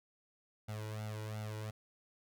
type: tone with flanger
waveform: sawtooth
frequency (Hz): 107.6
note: A2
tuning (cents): -38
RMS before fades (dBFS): -42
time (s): 0.68-1.71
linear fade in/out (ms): 10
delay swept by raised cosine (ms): 1.4 to 2.09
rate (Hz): 2.8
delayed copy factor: +0.9
effects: none